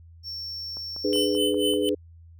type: tone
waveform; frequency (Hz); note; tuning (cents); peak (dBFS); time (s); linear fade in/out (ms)
triangle; 5450; F8; -43; -31; 0.23-1.38; 50
type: click train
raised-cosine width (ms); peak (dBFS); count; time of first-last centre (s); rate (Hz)
1; -30; 6; 0.77-1.737; 5.17
type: chord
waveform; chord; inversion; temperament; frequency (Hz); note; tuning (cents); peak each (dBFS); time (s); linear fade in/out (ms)
sine; G# diminished; second; just; 299 / 415.3 / 498.4; D4 / G#4 / B4; +31 / 0 / +16; -26 / -25 / -27; 1.04-1.95; 10
type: tone with tremolo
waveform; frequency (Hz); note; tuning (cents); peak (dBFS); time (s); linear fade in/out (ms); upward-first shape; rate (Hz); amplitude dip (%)
square; 3030; F#7; +40; -24; 1.13-1.89; 0; sine; 4.1; 90
effects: added 83 Hz sine -46 dBFS peak until 2.39 s